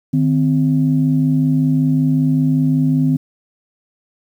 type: tone pair together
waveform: sine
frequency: 153.4 / 258.7 Hz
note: D#3 / C4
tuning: -24 / -19 cents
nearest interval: major sixth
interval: 905 cents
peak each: -14 dBFS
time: 0.13-3.17 s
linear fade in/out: 10 ms
effects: tanh soft clip ceiling -4 dBFS + 8-bit